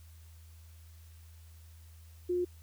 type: tone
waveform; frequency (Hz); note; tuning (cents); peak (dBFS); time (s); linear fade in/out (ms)
sine; 356.7; F4; +37; -28; 2.29-2.45; 10
effects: added 81 Hz sine -51 dBFS peak until 2.62 s + white hiss -64 dBFS RMS until 2.62 s